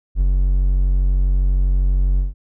triangle tone with ADSR envelope, 46.25 Hz, F#1, in tune, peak -9 dBFS, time 0.15-2.34 s, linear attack 60 ms, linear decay 15 ms, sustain -2 dB, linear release 150 ms, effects none

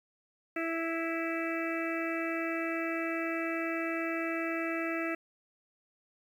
harmonic tone, 329.6 Hz, E4, in tune, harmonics 1 / 2 / 4 / 5 / 6 / 7 / 8, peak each -34 / -38 / -40 / -43 / -39 / -43 / -42 dBFS, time 0.56-5.15 s, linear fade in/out 5 ms, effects 10-bit

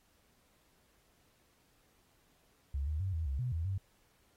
sine tone with pitch steps, 69.4 / 76.4 / 95.3 / 80.7 / 67.8 / 124.9 / 82.1 / 96.4 Hz, C#2 / D#2 / G2 / E2 / C#2 / B2 / E2 / G2, +3 / -31 / -48 / -36 / -38 / +20 / -6 / -28 cents, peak -32 dBFS, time 2.74-3.78 s, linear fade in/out 5 ms, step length 130 ms, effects pink hiss -71 dBFS RMS until 4.36 s + AAC 48 kbps

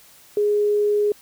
sine tone, 415.3 Hz, G#4, in tune, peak -16 dBFS, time 0.37-1.12 s, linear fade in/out 2 ms, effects white hiss -50 dBFS RMS until 1.21 s

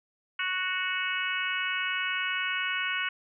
harmonic tone with a mistuned harmonic, 370 Hz, F#4, in tune, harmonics 3 / 4 / 5 / 6 / 7 / 8, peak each -37 / -32 / -37 / -34 / -36 / -35 dBFS, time 0.39-3.09 s, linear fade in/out 5 ms, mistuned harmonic 8, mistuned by -21 cents, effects none

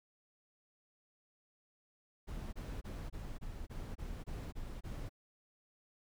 brown noise bursts, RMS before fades -43 dBFS, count 10, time 2.27-5.095 s, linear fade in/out 20 ms, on 260 ms, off 25 ms, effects none

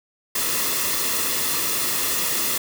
white noise with comb filter, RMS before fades -23 dBFS, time 0.35-2.58 s, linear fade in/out 5 ms, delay 1.3 ms, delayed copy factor -0.55, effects none

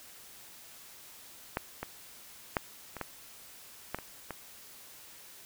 clicks, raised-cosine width 0.5 ms, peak -15 / -20 / -12 / -25 / -19 / -17 / -26 / -22 dBFS, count 8, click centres 1.571 / 1.83 / 2.568 / 2.967 / 3.013 / 3.946 / 3.987 / 4.307 s, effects white hiss -52 dBFS RMS until 5.45 s

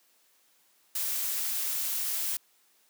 blue noise, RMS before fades -31 dBFS, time 0.95-2.37 s, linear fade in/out 5 ms, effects white hiss -66 dBFS RMS until 2.89 s + high-pass 200 Hz 12 dB/octave

